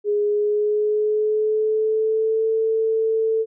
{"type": "tone with pitch glide", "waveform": "sine", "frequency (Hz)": [414.5, 444.3], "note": ["G#4", "A4"], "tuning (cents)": [-3, 17], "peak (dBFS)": -17, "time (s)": [0.04, 3.46], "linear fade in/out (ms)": 50, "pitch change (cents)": 120, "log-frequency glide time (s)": [0.24, 2.48], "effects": []}